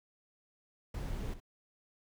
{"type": "noise with echo", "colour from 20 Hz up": "brown", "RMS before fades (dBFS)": -38, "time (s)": [0.94, 1.34], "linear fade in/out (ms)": 5, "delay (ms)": 62, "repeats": 1, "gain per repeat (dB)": -12, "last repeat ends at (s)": 1.402, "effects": []}